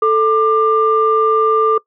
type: tone pair together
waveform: sine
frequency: 440 / 1191.1 Hz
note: A4 / D6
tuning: 0 / +24 cents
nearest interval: octave + perfect fourth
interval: 1724 cents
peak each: -12 dBFS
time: 0.02-1.78 s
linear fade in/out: 5 ms
effects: noise-tail reverb RT60 0.1 s tail -22 dB re dry + tanh soft clip ceiling -2 dBFS